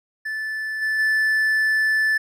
triangle tone with level steps, 1750 Hz, A6, 10 cents flat, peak -23 / -18 / -15 dBFS, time 0.25-2.18 s, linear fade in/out 10 ms, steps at 0.81 / 0.98 s, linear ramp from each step 20 ms, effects none

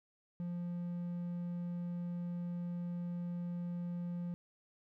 triangle tone, 174.61 Hz, F3, in tune, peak -35 dBFS, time 0.4-4.34 s, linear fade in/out 0 ms, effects none

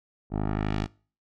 10% pulse tone with low-pass filter sweep, 51.91 Hz, G#1, in tune, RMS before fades -28 dBFS, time 0.3-0.88 s, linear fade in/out 50 ms, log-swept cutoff 630 to 5800 Hz, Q 0.94, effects noise-tail reverb RT60 0.4 s tail -23 dB re dry

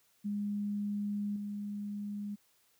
sine tone with level steps, 205.1 Hz, G#3, 21 cents flat, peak -32 / -36 dBFS, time 0.24-2.36 s, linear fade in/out 20 ms, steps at 1.36 s, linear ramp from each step 2 ms, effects white hiss -70 dBFS RMS until 2.79 s + high-pass 60 Hz 12 dB/octave

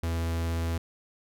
45% pulse tone with vibrato, 83.1 Hz, E2, 15 cents sharp, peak -27 dBFS, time 0.03-0.78 s, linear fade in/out 5 ms, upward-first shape square, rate 17 Hz, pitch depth 8 cents each way, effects none

